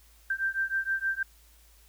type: beating tone pair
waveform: sine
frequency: 1568 / 1574.4 Hz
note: G6 / G6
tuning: 0 / +7 cents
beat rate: 6.4 Hz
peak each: -30 dBFS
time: 0.3-1.23 s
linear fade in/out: 5 ms
effects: added 55 Hz sine -57 dBFS peak until 1.88 s + white hiss -61 dBFS RMS until 1.88 s